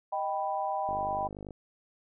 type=chord; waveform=sine; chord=Eb augmented; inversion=none; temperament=equal; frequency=622.3 / 784 / 987.8 Hz; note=Eb5 / G5 / B5; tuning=0 / 0 / 0 cents; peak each=-35 / -31 / -35 dBFS; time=0.12-1.28 s; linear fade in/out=10 ms
type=click train; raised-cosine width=2 ms; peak=-29 dBFS; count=32; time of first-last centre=0.89-1.508 s; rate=50.2 Hz
effects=none